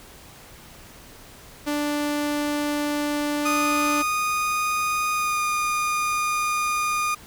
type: tone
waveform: sawtooth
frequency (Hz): 293.7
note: D4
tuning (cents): 0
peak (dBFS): -19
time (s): 1.66-4.03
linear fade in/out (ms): 20
type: tone with pitch glide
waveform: 30% pulse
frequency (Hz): 1234 to 1219.8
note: D#6 to D#6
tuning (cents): -15 to -35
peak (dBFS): -19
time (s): 3.45-7.15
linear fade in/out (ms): 10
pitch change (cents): -20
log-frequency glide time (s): 5.13-5.41
effects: pink hiss -46 dBFS RMS until 7.26 s